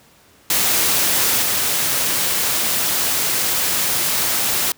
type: noise with level steps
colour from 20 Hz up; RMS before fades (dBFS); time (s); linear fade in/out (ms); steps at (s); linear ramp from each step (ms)
white; -17 / -19; 0.5-4.72; 2; 1.42; 2
effects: pink hiss -51 dBFS RMS until 4.77 s + high-pass 80 Hz 12 dB/octave